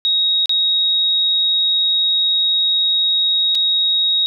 sine tone with dropouts, 3778 Hz, A#7, 22 cents sharp, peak -13 dBFS, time 0.05-4.26 s, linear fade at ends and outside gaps 0 ms, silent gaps 0.458-0.494 / 3.549-3.553 s, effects none

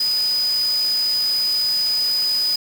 sine tone in noise, 4978 Hz, D#8, in tune, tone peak -17 dBFS, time 0-2.56 s, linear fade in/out 5 ms, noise white, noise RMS -33 dBFS, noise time 0-2.56 s, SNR +13 dB, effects none

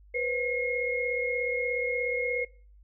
sine tone cluster, 489.2 / 526 / 2154 Hz, B4 / C5 / C7, -16 / +9 / +50 cents, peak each -30 / -37 / -30 dBFS, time 0.14-2.45 s, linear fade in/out 10 ms, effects noise-tail reverb RT60 0.4 s tail -21 dB re dry + added 50 Hz sine -52 dBFS peak until 2.83 s

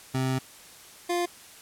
25% pulse tone pair in turn, 130.81 / 350 Hz, C3 / F4, 0 / +4 cents, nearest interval octave + perfect fourth, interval 1704 cents, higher second, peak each -21 dBFS, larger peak neither, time 0.14-0.39 / 1.09-1.26 s, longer first, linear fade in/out 10 ms, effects white hiss -49 dBFS RMS until 1.61 s + low-pass 12000 Hz 12 dB/octave

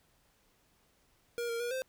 square tone with pitch steps, 474 / 464.7 / 479.3 / 521 Hz, A#4 / A#4 / A#4 / C5, +29 / -5 / +48 / -7 cents, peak -34 dBFS, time 1.38-1.82 s, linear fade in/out 0 ms, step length 110 ms, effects pink hiss -70 dBFS RMS until 1.88 s

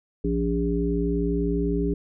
harmonic tone with a mistuned harmonic, 58 Hz, A#1, 8 cents flat, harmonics 1 / 3 / 5 / 7, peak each -27 / -27 / -27 / -27 dBFS, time 0.24-1.94 s, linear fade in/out 5 ms, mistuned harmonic 5, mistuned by -24 cents, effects none

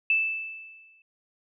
sine tone with exponential decay, 2637 Hz, E7, in tune, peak -18 dBFS, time 0.1-1.02 s, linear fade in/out 2 ms, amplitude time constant 200 ms, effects none

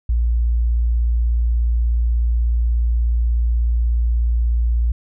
sine tone, 58.27 Hz, A#1, in tune, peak -14 dBFS, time 0.09-4.92 s, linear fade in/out 5 ms, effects none

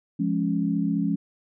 sine chord, Db major, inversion first, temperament just, 173.24 / 207.9 / 277.2 Hz, F3 / Ab3 / Db4, -14 / +2 / 0 cents, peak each -26 dBFS, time 0.19-1.16 s, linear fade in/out 10 ms, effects none

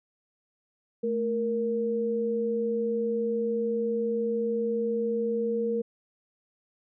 sine tone pair together, 220 / 467.1 Hz, A3 / A#4, 0 / +3 cents, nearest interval octave + minor second, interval 1303 cents, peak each -31 / -26 dBFS, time 1.03-5.82 s, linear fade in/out 10 ms, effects none

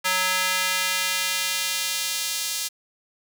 square tone with high-pass filter sweep, 185 Hz, F#3, in tune, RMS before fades -25 dBFS, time 0.04-2.69 s, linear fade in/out 20 ms, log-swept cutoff 1400 to 4600 Hz, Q 0.86, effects 8-bit

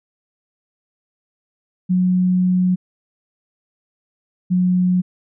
sine tone pair in turn, 182.5 / 181.45 Hz, F#3 / F#3, -24 / -34 cents, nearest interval unison, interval 10 cents, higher first, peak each -13 dBFS, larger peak neither, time 1.89-2.76 / 4.5-5.02 s, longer first, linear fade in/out 20 ms, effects none

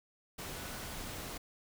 sine tone in noise, 1480 Hz, F#6, in tune, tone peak -54 dBFS, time 0.56-0.95 s, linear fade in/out 10 ms, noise pink, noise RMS -43 dBFS, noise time 0.38-1.38 s, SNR -14 dB, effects none

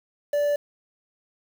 triangle tone with quantisation, 582 Hz, D5, 16 cents flat, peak -18 dBFS, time 0.33-0.56 s, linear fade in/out 5 ms, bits 7, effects none

